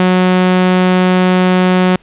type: tone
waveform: sawtooth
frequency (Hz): 183.3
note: F#3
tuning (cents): -16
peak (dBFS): -4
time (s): 0-1.96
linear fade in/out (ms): 2
effects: pink hiss -47 dBFS RMS until 2.02 s + resampled to 8000 Hz